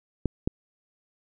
clicks, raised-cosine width 3 ms, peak -11 dBFS, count 2, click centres 0.257 / 0.475 s, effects none

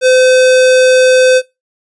square tone, 512 Hz, C5, 38 cents flat, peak -6 dBFS, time 0.01-1.42 s, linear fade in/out 50 ms, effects noise-tail reverb RT60 0.2 s tail -19 dB re dry + resampled to 22050 Hz

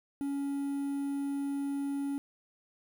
triangle tone with quantisation, 280 Hz, C#4, 18 cents sharp, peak -29 dBFS, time 0.21-2.18 s, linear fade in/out 0 ms, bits 9, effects none

